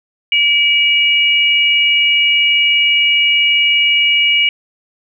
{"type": "tone pair together", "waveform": "sine", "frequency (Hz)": [2306, 2887], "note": ["D7", "F#7"], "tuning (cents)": [-32, -43], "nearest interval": "major third", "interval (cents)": 389, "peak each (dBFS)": -12, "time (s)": [0.32, 4.49], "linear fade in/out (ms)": 2, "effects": []}